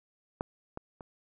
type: clicks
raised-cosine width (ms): 1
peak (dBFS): -17 / -24 / -30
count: 3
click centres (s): 0.409 / 0.774 / 1.008
effects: none